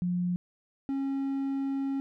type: tone pair in turn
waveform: sine / triangle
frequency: 177.9 / 273 Hz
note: F3 / C#4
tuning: +32 / -26 cents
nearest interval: perfect fifth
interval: 742 cents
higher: second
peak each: -26 dBFS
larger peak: neither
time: 0.02-0.36 / 0.89-2 s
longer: second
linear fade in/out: 0 ms
effects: none